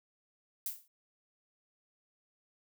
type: noise with exponential decay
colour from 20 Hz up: violet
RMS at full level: -33 dBFS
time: 0.66-0.88 s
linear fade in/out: 2 ms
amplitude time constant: 46 ms
effects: none